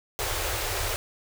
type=band-stop noise; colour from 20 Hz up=pink; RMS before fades=-29 dBFS; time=0.19-0.96 s; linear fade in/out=0 ms; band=110 to 360 Hz; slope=48 dB/octave; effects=none